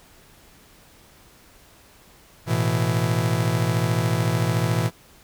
45% pulse chord, A suspended second, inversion none, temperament just, 110 / 123.75 / 165 Hz, A2 / B2 / E3, 0 / +4 / +2 cents, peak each -24 / -24 / -25 dBFS, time 2.46-4.91 s, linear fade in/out 50 ms, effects pink hiss -52 dBFS RMS until 5.23 s

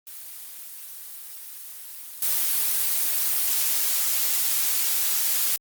blue noise with level steps, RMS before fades -39 / -23 dBFS, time 0.07-5.56 s, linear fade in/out 0 ms, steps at 2.22 s, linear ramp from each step 5 ms, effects Opus 32 kbps

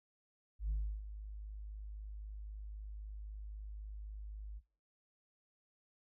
sine tone with ADSR envelope, 51.91 Hz, G#1, in tune, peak -30 dBFS, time 0.59-4.61 s, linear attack 110 ms, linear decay 320 ms, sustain -13 dB, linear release 39 ms, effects noise-tail reverb RT60 0.4 s tail -23 dB re dry + tanh soft clip ceiling -31 dBFS

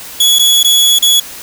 sawtooth tone with dropouts, 3378 Hz, G#7, 29 cents sharp, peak -3 dBFS, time 0.2-1.2 s, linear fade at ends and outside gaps 5 ms, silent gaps 0.387-0.393 / 0.631-0.645 / 0.988-1.024 s, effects white hiss -29 dBFS RMS until 1.42 s

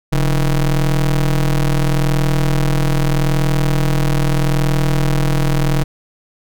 square ring-modulated tone, 80.6 Hz, E2, 38 cents flat, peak -10 dBFS, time 0.12-5.84 s, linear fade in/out 10 ms, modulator 60.2 Hz, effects none

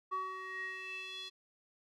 square tone with band-pass filter sweep, 376.7 Hz, F#4, 31 cents sharp, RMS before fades -42 dBFS, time 0.11-1.3 s, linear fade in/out 20 ms, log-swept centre 1100 to 3800 Hz, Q 5.8, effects none

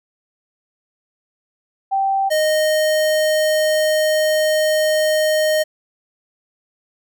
sine / square tone pair in turn, 780 / 618.8 Hz, G5 / D#5, -9 / -10 cents, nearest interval major third, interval 401 cents, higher first, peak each -15 dBFS, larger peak neither, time 1.91-2.3 / 2.3-5.64 s, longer second, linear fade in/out 20 ms, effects none

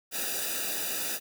white noise with comb filter, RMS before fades -32 dBFS, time 0.11-1.2 s, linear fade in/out 50 ms, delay 0.93 ms, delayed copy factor -0.95, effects none

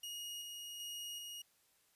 sawtooth tone with tremolo, 2876 Hz, F#7, 50 cents flat, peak -40 dBFS, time 0.03-1.42 s, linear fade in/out 5 ms, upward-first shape square, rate 1.3 Hz, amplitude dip 25%, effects white hiss -73 dBFS RMS until 1.95 s + resampled to 32000 Hz

